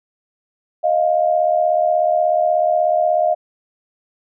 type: tone pair together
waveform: sine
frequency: 625 / 701.5 Hz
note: D#5 / F5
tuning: +8 / +8 cents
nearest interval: major second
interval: 200 cents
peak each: -16 dBFS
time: 0.83-3.35 s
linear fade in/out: 20 ms
effects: none